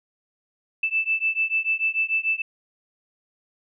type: beating tone pair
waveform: sine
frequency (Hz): 2637 / 2643.8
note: E7 / E7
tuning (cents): 0 / +4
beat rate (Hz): 6.8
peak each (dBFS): -24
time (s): 0.83-2.42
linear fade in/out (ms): 5
effects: none